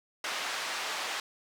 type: band-pass noise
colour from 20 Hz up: pink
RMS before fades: -35 dBFS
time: 0.24-1.2 s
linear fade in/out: 2 ms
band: 860 to 5600 Hz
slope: 12 dB/octave
effects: none